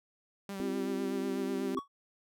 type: tone with vibrato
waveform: sawtooth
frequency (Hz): 196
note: G3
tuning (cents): 0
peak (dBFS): -34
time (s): 0.49-1.75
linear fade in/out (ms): 2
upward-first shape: sine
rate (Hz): 8.1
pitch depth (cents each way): 32
type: chord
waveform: sine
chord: C suspended fourth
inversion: none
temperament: equal with one note detuned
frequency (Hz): 261.6 / 341.8 / 392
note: C4 / F4 / G4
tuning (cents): 0 / -37 / 0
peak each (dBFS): -35 / -39 / -37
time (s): 0.6-1.79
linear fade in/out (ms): 0
type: tone with exponential decay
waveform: triangle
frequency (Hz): 1121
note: C#6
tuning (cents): +19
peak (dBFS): -27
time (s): 1.77-1.88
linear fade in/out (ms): 5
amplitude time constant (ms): 22
effects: none